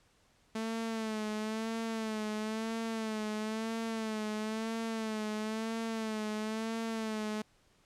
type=tone with vibrato; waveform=sawtooth; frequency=220 Hz; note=A3; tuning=in tune; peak=-30 dBFS; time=0.55-7.42 s; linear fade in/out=5 ms; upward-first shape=sine; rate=1 Hz; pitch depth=54 cents each way; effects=pink hiss -68 dBFS RMS until 7.85 s + low-pass 9000 Hz 12 dB/octave